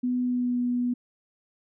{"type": "tone with pitch glide", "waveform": "sine", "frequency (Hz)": [248.7, 245], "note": ["B3", "B3"], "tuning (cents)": [12, -14], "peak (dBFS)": -23, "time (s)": [0.03, 0.94], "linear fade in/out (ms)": 10, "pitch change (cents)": -26, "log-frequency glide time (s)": [0.22, 0.57], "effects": []}